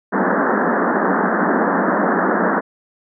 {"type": "band-pass noise", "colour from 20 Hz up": "pink", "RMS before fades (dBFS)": -17, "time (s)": [0.12, 2.61], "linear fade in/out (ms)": 20, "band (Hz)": [180, 1800], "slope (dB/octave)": 96, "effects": []}